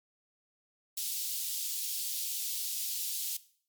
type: high-pass noise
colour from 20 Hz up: white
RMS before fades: -35 dBFS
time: 0.97-3.37 s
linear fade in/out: 5 ms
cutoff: 3300 Hz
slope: 24 dB/octave
effects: noise-tail reverb RT60 0.5 s tail -17 dB re dry + MP3 96 kbps